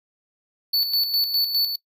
square tone with tremolo, 4469 Hz, C#8, 13 cents sharp, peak -18 dBFS, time 0.73-1.76 s, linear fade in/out 10 ms, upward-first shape square, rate 4.9 Hz, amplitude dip 55%, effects noise-tail reverb RT60 0.1 s tail -22 dB re dry

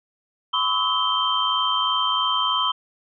sine tone cluster, 1008 / 1111 / 1289 / 3134 Hz, B5 / C#6 / E6 / G7, +35 / +4 / -39 / -1 cents, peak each -25 / -27 / -26 / -22 dBFS, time 0.53-2.72 s, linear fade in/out 10 ms, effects none

